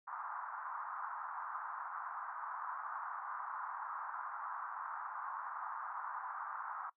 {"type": "band-pass noise", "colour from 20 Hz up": "pink", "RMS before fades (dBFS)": -44, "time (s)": [0.07, 6.9], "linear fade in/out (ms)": 10, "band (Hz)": [890, 1400], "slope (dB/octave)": 48, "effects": ["noise-tail reverb RT60 0.1 s tail -19 dB re dry"]}